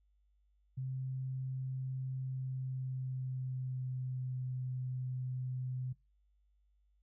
sine tone with pitch glide, 130.81 to 127.75 Hz, C3 to C3, 0 to -41 cents, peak -36 dBFS, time 0.77-5.93 s, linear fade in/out 10 ms, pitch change -41 cents, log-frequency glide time 2.21-4.5 s, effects noise-tail reverb RT60 0.2 s tail -19 dB re dry + added 50 Hz sine -69 dBFS peak until 7.02 s

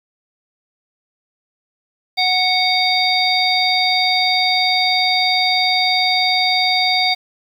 harmonic tone with a mistuned harmonic, 740 Hz, F#5, in tune, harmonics 1 / 3 / 5 / 6, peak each -19 / -19 / -19 / -19 dBFS, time 2.17-7.15 s, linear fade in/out 20 ms, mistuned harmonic 6, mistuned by +90 cents, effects 7-bit

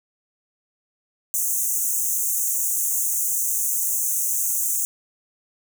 pink high-pass noise, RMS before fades -23 dBFS, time 1.34-4.85 s, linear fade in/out 0 ms, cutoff 6200 Hz, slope 96 dB/octave, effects none

